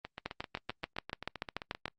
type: two click trains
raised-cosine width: 0.3 ms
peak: -24 / -18 dBFS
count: 15 / 12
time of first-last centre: 0.05-1.88 / 0.26-1.857 s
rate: 7.65 / 6.89 Hz
effects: noise-tail reverb RT60 0.1 s tail -26 dB re dry + Opus 32 kbps